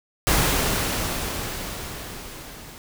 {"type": "noise with level ramp", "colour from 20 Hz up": "pink", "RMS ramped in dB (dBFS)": [-19, -42], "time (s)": [0.27, 2.78], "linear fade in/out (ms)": 0, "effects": []}